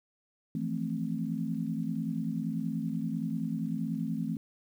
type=chord; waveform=sine; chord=F major seventh; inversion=third; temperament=equal with one note detuned; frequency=164.24 / 174.61 / 220 / 261.6 Hz; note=E3 / F3 / A3 / C4; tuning=-6 / 0 / 0 / 0 cents; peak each=-35 / -39 / -34 / -36 dBFS; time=0.55-4.37 s; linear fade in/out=2 ms; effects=10-bit